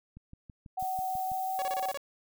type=click train; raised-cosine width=5 ms; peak=-35 dBFS; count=8; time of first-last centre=0.17-1.318 s; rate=6.1 Hz
type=tone with pitch glide; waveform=sine; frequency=750 to 757.4 Hz; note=F#5 to F#5; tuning=+23 to +40 cents; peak=-30 dBFS; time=0.77-1.92 s; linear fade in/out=10 ms; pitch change=+17 cents; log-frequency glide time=1.17-1.59 s
type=noise; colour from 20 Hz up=violet; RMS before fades=-45 dBFS; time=0.79-1.94 s; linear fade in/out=10 ms
type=tone bursts; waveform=sawtooth; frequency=562 Hz; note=C#5; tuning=24 cents sharp; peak=-30 dBFS; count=7; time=1.59-1.974 s; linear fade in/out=0 ms; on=30 ms; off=29 ms
effects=none